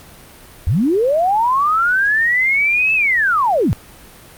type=linear two-way sweep; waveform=sine; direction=up then down; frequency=66.8 to 2637 to 66.8 Hz; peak=-12 dBFS; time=0.67-3.73 s; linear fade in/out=0 ms; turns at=2.94 s; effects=pink hiss -41 dBFS RMS until 4.37 s + Opus 48 kbps